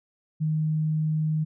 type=tone; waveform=sine; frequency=155.56 Hz; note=D#3; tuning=in tune; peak=-22 dBFS; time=0.4-1.45 s; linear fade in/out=20 ms; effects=none